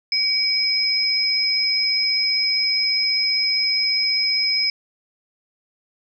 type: tone pair together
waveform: sine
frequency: 2274 / 5105 Hz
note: C#7 / D#8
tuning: +44 / +44 cents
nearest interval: octave + major second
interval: 1400 cents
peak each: -24 / -18 dBFS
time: 0.12-4.7 s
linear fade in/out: 2 ms
effects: none